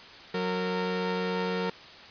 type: tone pair together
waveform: sawtooth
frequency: 183.5 / 460.4 Hz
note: F#3 / A#4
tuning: -14 / -22 cents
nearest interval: octave + major third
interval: 1592 cents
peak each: -27 / -26 dBFS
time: 0.34-1.7 s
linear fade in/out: 5 ms
effects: white hiss -47 dBFS RMS until 2.1 s + resampled to 11025 Hz